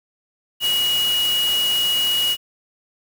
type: tone in noise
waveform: sine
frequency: 2900 Hz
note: F#7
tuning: 35 cents flat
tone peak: -17 dBFS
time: 0.6-2.37 s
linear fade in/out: 50 ms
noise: white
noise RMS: -28 dBFS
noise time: 0.6-2.37 s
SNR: +8 dB
effects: none